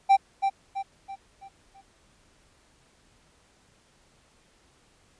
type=tone with echo; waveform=triangle; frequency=783 Hz; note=G5; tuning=2 cents flat; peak=-12 dBFS; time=0.09-0.17 s; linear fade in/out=20 ms; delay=330 ms; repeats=5; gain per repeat=-7 dB; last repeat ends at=1.82 s; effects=pink hiss -62 dBFS RMS until 5.19 s + resampled to 22050 Hz